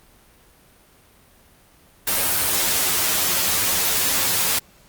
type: noise with comb filter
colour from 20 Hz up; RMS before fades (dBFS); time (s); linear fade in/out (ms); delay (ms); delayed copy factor
white; -20; 2.07-4.59; 5; 11; +0.9
effects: pink hiss -53 dBFS RMS until 4.88 s + Opus 32 kbps